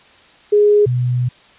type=tone pair in turn; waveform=sine; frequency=415.3 / 124.01 Hz; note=G#4 / B2; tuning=0 / +8 cents; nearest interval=octave + major sixth; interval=2092 cents; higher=first; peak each=-8 / -14 dBFS; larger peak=first; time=0.52-0.86 / 0.86-1.29 s; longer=second; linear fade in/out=10 ms; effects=white hiss -47 dBFS RMS until 1.58 s + resampled to 8000 Hz